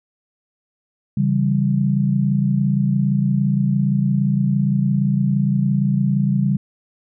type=chord; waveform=sine; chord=C# diminished; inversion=none; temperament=equal; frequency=138.59 / 164.81 / 196 Hz; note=C#3 / E3 / G3; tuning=0 / 0 / 0 cents; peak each=-18 / -24 / -18 dBFS; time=1.17-6.57 s; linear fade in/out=5 ms; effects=none